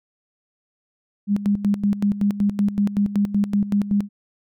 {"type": "tone with tremolo", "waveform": "sine", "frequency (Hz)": 203.1, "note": "G#3", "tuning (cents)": -38, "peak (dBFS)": -15, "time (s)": [1.27, 4.09], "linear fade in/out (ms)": 50, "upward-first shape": "square", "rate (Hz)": 5.3, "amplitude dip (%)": 75, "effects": []}